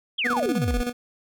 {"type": "exponential sweep", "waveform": "sine", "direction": "down", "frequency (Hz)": [3429, 32.5], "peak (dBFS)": -22, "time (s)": [0.18, 0.82], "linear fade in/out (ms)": 10}
{"type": "tone with tremolo", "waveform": "25% pulse", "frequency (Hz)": 243.6, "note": "B3", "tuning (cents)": -24, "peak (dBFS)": -20, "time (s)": [0.24, 0.93], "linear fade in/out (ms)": 20, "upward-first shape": "square", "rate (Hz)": 16, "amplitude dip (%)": 60}
{"effects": []}